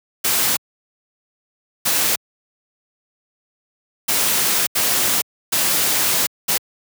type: noise bursts at uneven times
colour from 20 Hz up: white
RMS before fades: -18 dBFS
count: 6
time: 0.24-0.57 / 1.85-2.16 / 4.08-4.67 / 4.75-5.22 / 5.52-6.27 / 6.48-6.58 s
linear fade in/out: 10 ms
effects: high-pass 100 Hz 12 dB/octave